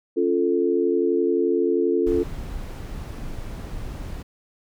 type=chord; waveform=sine; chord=Db augmented; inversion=none; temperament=equal; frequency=277.2 / 349.2 / 440 Hz; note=Db4 / F4 / A4; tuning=0 / 0 / 0 cents; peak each=-25 / -21 / -22 dBFS; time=0.16-2.24 s; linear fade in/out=20 ms
type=noise; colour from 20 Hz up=brown; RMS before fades=-32 dBFS; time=2.06-4.23 s; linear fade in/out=10 ms
effects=none